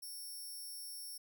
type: tone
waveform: 5% pulse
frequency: 5460 Hz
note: F8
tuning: 40 cents flat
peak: -39 dBFS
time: 0.02-1.18 s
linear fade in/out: 10 ms
effects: none